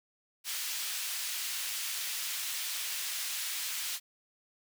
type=high-pass noise; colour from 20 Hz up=pink; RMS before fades=-36 dBFS; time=0.44-4 s; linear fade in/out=50 ms; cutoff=2600 Hz; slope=12 dB/octave; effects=none